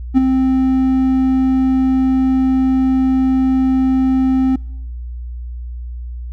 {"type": "tone with ADSR envelope", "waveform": "triangle", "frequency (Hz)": 261.6, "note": "C4", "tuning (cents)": 0, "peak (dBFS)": -3, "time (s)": [0.14, 4.56], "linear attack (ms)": 34, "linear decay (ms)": 15, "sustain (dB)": -6, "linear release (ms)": 6, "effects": ["noise-tail reverb RT60 0.9 s tail -26 dB re dry", "added 60 Hz sine -24 dBFS peak until 6.32 s"]}